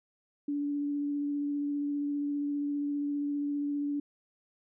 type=tone with vibrato; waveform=sine; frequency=288.3 Hz; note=D4; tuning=32 cents flat; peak=-29 dBFS; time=0.48-4 s; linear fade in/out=5 ms; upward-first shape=sine; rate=15 Hz; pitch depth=10 cents each way; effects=none